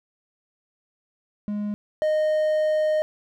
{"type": "tone pair in turn", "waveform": "triangle", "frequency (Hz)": [207.5, 617.1], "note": ["G#3", "D#5"], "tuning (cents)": [-1, -14], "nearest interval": "octave + perfect fifth", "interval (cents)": 1887, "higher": "second", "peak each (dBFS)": [-23, -17], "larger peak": "second", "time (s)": [[1.48, 1.74], [2.02, 3.02]], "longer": "second", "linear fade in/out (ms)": 0, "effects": []}